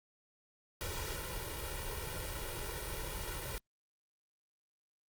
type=noise with comb filter; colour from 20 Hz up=pink; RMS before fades=-40 dBFS; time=0.81-3.58 s; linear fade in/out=0 ms; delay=2.1 ms; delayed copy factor=+0.85; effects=Opus 48 kbps